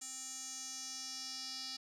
square tone with band-pass filter sweep, 261.6 Hz, C4, in tune, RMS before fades -45 dBFS, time 0.01-1.77 s, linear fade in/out 10 ms, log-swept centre 7300 to 4800 Hz, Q 4.7, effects none

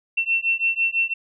sine beating tone pair, 2700 / 2706 Hz, E7 / E7, +41 / +45 cents, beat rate 6 Hz, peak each -22 dBFS, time 0.17-1.14 s, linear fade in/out 10 ms, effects none

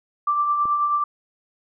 sine tone with tremolo, 1174.7 Hz, D6, in tune, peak -16 dBFS, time 0.27-1.04 s, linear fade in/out 5 ms, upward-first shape triangle, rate 9.3 Hz, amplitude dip 45%
click, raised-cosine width 2 ms, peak -25 dBFS, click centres 0.655 s
effects none

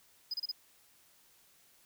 triangle tone bursts, 5000 Hz, D#8, 8 cents sharp, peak -32 dBFS, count 4, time 0.31-0.516 s, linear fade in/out 5 ms, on 29 ms, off 30 ms, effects white hiss -65 dBFS RMS until 1.85 s

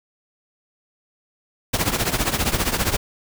pink noise with tremolo, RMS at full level -18 dBFS, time 1.73-2.97 s, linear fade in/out 10 ms, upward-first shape triangle, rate 15 Hz, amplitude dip 85%, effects none

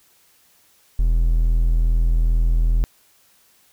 triangle tone, 41.2 Hz, E1, in tune, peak -12 dBFS, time 0.99-2.84 s, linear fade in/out 0 ms, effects white hiss -57 dBFS RMS until 3.72 s

